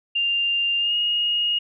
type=tone with pitch glide; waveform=sine; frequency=2794 to 2866 Hz; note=F7 to F7; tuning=0 to +44 cents; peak=-19 dBFS; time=0.15-1.59 s; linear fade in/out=10 ms; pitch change=+44 cents; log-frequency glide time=0.78-0.95 s; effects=none